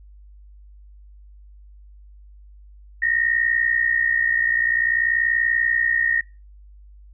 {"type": "tone pair together", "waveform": "sine", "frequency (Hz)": [1839.5, 1900], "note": ["A#6", "A#6"], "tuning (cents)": [-24, 33], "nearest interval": "minor second", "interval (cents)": 57, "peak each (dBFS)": [-19, -22], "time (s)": [3.02, 6.21], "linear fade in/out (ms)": 5, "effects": ["noise-tail reverb RT60 0.3 s tail -25 dB re dry", "added 50 Hz sine -43 dBFS peak until 7.13 s"]}